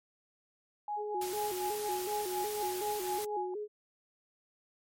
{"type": "tone with tremolo", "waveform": "sine", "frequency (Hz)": 833, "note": "G#5", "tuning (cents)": 5, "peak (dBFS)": -32, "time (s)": [0.88, 3.54], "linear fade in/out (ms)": 2, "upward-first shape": "sine", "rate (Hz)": 4.1, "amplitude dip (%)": 80}
{"type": "tone with vibrato", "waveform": "sine", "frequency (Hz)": 392, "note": "G4", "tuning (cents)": 0, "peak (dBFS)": -35, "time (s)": [0.96, 3.68], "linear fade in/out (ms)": 50, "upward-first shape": "square", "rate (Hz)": 2.7, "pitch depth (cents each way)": 120}
{"type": "noise", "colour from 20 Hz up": "white", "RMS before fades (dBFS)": -42, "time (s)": [1.21, 3.25], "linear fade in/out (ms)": 5}
{"effects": ["MP3 64 kbps"]}